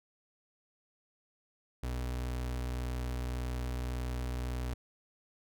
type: tone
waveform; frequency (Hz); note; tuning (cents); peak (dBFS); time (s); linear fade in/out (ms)
35% pulse; 61.8; B1; +2; -32; 1.83-4.74; 5
effects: none